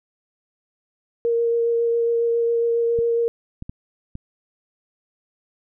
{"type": "tone with vibrato", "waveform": "sine", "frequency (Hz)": 466.2, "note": "A#4", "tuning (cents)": 0, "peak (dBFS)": -17, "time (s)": [1.25, 3.28], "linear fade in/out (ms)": 0, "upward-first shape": "sine", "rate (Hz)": 7.3, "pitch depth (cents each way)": 10}
{"type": "clicks", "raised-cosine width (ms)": 5, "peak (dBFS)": -20, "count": 4, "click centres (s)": [2.989, 3.624, 3.695, 4.154]}
{"effects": []}